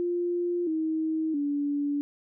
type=tone with pitch steps; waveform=sine; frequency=350 / 317.3 / 287.6 Hz; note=F4 / D#4 / D4; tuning=+4 / +34 / -36 cents; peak=-25 dBFS; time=0-2.01 s; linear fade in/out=0 ms; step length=670 ms; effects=none